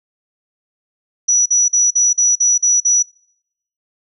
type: tone bursts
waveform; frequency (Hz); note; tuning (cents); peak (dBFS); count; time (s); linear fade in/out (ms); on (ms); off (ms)
sine; 5880; F#8; -12; -10; 8; 1.28-3.028; 10; 180; 44
effects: noise-tail reverb RT60 0.8 s tail -26 dB re dry